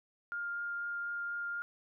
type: tone with vibrato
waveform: sine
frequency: 1406 Hz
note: F6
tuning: 11 cents sharp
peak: -35 dBFS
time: 0.32-1.62 s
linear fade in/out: 0 ms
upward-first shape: triangle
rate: 4.1 Hz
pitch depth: 8 cents each way
effects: none